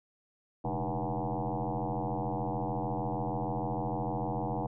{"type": "tone with frequency modulation", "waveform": "sine", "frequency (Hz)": 310, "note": "D#4", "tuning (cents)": -6, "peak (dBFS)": -30, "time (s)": [0.64, 4.67], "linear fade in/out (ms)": 10, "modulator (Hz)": 86.6, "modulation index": 6.8, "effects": []}